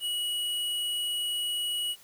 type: tone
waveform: square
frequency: 2918 Hz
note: F#7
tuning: 25 cents flat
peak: -29 dBFS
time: 0-1.96 s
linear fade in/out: 50 ms
effects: white hiss -55 dBFS RMS until 2.03 s